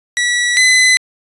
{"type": "tone pair in turn", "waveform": "sawtooth", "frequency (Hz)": [1943, 2018], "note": ["B6", "B6"], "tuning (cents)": [-29, 37], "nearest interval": "minor second", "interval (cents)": 66, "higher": "second", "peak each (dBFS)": [-9, -4], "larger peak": "second", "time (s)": [[0.17, 0.57], [0.57, 0.97]], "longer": "neither", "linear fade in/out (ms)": 0, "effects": ["resampled to 24000 Hz"]}